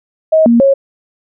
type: tone with pitch steps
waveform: sine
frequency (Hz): 634 / 234.6 / 548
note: D#5 / A#3 / C#5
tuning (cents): +32 / +11 / -20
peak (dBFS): -5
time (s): 0.32-0.74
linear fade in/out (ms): 10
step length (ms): 140
effects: none